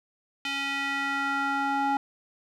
square tone with band-pass filter sweep, 277.2 Hz, C#4, in tune, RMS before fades -28 dBFS, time 0.45-1.97 s, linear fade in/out 2 ms, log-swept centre 2800 to 890 Hz, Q 2.1, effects none

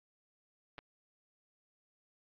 clicks, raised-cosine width 0.3 ms, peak -30 dBFS, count 2, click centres 0.782 / 0.789 s, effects low-pass 4000 Hz 12 dB/octave + AAC 32 kbps

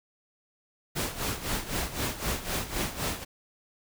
pink noise with tremolo, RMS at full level -29 dBFS, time 0.95-3.25 s, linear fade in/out 20 ms, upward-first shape sine, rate 3.9 Hz, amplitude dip 75%
click train, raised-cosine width 1 ms, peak -26 dBFS, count 4, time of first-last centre 1.38-2.731 s, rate 2.22 Hz
effects none

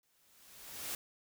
white noise with exponential growth, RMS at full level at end -38 dBFS, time 0.03-0.95 s, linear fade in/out 2 ms, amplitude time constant 200 ms, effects none

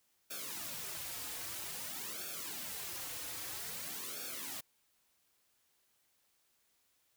white noise with flanger, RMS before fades -43 dBFS, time 0.3-4.61 s, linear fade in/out 10 ms, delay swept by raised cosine 0.99 to 5.19 ms, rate 0.51 Hz, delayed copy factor -0.9, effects white hiss -75 dBFS RMS until 7.16 s

